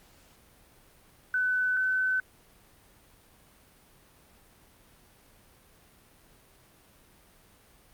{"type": "tone pair in turn", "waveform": "sine", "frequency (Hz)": [1504, 1517.1], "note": ["F#6", "F#6"], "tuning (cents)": [28, 43], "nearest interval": "unison", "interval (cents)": 15, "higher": "second", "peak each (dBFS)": -24, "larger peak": "neither", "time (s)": [[1.34, 1.77], [1.77, 2.2]], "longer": "neither", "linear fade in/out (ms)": 2, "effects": ["pink hiss -59 dBFS RMS until 7.93 s", "Opus 48 kbps"]}